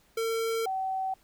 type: tone pair in turn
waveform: square / sine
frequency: 453.1 / 762 Hz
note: A#4 / G5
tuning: -49 / -49 cents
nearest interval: major sixth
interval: 900 cents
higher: second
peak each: -28 dBFS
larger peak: neither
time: 0.17-0.66 / 0.66-1.14 s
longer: first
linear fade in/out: 5 ms
effects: pink hiss -64 dBFS RMS until 1.23 s